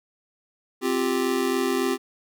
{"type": "chord", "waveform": "square", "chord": "C suspended fourth", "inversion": "none", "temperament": "just", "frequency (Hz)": [261.6, 348.8, 392.4], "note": ["C4", "F4", "G4"], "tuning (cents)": [0, -2, 2], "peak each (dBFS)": [-27, -28, -26], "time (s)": [0.81, 1.98], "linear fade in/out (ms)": 50, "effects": []}